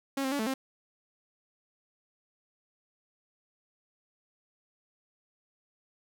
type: tone with pitch steps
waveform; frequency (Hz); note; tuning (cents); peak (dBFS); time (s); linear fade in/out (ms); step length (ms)
sawtooth; 273.5 / 264.4 / 284.9 / 219.1 / 265.6; C#4 / C4 / C#4 / A3 / C4; -23 / +18 / +48 / -7 / +26; -25; 0.17-0.54; 5; 74
effects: none